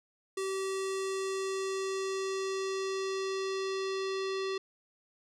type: tone with low-pass filter sweep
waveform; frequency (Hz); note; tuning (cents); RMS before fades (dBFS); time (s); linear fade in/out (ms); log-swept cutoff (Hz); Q
square; 384.7; G4; -33; -34; 0.37-4.58; 5; 9000 to 4500; 1.9
effects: none